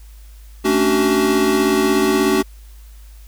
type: chord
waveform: square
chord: D major seventh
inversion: second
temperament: equal with one note detuned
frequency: 220 / 277.2 / 293.7 / 379.1 Hz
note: A3 / C#4 / D4 / F#4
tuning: 0 / 0 / 0 / +42 cents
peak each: -22 / -22 / -21 / -17 dBFS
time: 0.64-2.43 s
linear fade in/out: 20 ms
effects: added 52 Hz sine -37 dBFS peak until 3.27 s + white hiss -52 dBFS RMS until 3.27 s